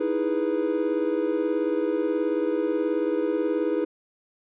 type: chord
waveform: triangle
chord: E major seventh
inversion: third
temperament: equal with one note detuned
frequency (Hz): 311.1 / 329.6 / 415.3 / 492.5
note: D#4 / E4 / G#4 / B4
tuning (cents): 0 / 0 / 0 / -5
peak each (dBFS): -26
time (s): 0-3.85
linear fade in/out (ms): 10
effects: resampled to 8000 Hz